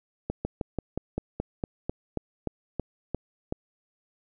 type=slowing click train; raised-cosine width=2 ms; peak=-15 dBFS; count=14; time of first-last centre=0.3-3.524 s; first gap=150 ms; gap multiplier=1.08; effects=none